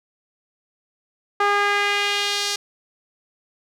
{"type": "tone with band-pass filter sweep", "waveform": "sawtooth", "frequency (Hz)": 407, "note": "G#4", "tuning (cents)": -35, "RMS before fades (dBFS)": -21, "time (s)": [1.4, 2.56], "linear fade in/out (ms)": 5, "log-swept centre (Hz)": [1200, 5200], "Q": 1.5, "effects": []}